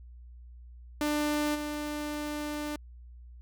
sawtooth tone with level steps, 297.5 Hz, D4, 22 cents sharp, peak -23 / -29 dBFS, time 1.01-2.76 s, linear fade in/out 2 ms, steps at 1.54 s, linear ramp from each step 20 ms, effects added 60 Hz sine -46 dBFS peak until 3.41 s

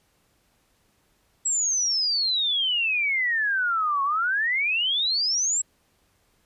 sine exponential two-way sweep, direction down then up, 7790 to 1088 to 7790 Hz, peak -21 dBFS, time 1.45-5.62 s, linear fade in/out 10 ms, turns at 4.03 s, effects pink hiss -66 dBFS RMS until 6.45 s + resampled to 32000 Hz

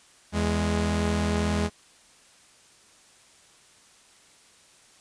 sawtooth tone pair together, 82.41 / 207.7 Hz, E2 / G#3, 0 / 0 cents, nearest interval octave + major third, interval 1600 cents, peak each -22 dBFS, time 0.32-1.7 s, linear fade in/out 50 ms, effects white hiss -56 dBFS RMS until 5 s + resampled to 22050 Hz

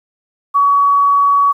sine tone, 1130 Hz, C#6, 33 cents sharp, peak -8 dBFS, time 0.54-1.53 s, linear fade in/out 20 ms, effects 8-bit

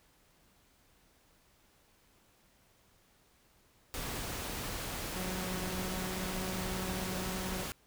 pink noise, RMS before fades -39 dBFS, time 3.94-7.72 s, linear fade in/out 0 ms
sawtooth tone with pitch glide, 184.6 to 185.99 Hz, F#3 to F#3, -4 to +9 cents, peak -34 dBFS, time 5.13-7.66 s, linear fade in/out 50 ms, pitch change +13 cents, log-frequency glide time 5.56-6.46 s
effects pink hiss -67 dBFS RMS until 7.86 s

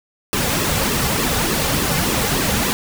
pink noise with flanger, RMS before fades -19 dBFS, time 0.33-2.73 s, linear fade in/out 0 ms, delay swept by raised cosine 1.3 to 3.2 ms, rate 3.4 Hz, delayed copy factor -0.6, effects none

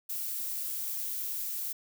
violet noise, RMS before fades -35 dBFS, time 0.09-1.73 s, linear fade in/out 10 ms, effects none

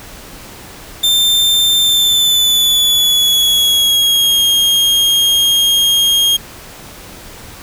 40% pulse tone with pitch glide, 3579 to 3244 Hz, A7 to G#7, +29 to -41 cents, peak -8 dBFS, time 1.03-6.37 s, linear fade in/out 10 ms, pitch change -170 cents, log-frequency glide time 1.8-4.44 s, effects pink hiss -34 dBFS RMS until 7.62 s

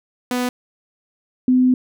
sawtooth / sine tone pair in turn, 248.2 / 253.9 Hz, B3 / B3, +9 / +48 cents, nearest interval unison, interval 39 cents, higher second, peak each -15 / -11 dBFS, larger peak second, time 0.31-0.49 / 1.48-1.74 s, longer second, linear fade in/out 2 ms, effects none

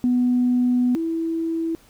sine tone pair in turn, 247.4 / 328.2 Hz, B3 / E4, +3 / -8 cents, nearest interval perfect fourth, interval 489 cents, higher second, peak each -15 / -21 dBFS, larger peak first, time 0.04-0.95 / 0.95-1.75 s, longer first, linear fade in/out 0 ms, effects tanh soft clip ceiling -11 dBFS + pink hiss -54 dBFS RMS until 1.89 s

